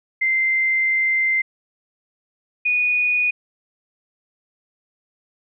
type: tone pair in turn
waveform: sine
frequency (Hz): 2083 / 2467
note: C7 / D#7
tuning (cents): -8 / -15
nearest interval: minor third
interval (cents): 293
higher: second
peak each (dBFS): -16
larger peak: neither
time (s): 0.21-1.42 / 2.65-3.31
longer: first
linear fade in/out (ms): 10
effects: none